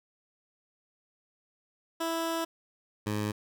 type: tone pair in turn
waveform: 15% pulse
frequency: 329.6 / 105.24 Hz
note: E4 / G#2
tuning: 0 / +23 cents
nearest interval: octave + minor sixth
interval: 1977 cents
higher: first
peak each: -23 dBFS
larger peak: neither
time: 2-2.45 / 3.06-3.32 s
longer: first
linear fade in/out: 10 ms
effects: none